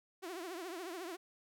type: tone with vibrato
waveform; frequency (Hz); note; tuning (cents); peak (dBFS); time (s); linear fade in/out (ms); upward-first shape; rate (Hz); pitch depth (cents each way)
sawtooth; 353.5; F4; +21; -38; 0.22-1.17; 20; triangle; 14; 180
effects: none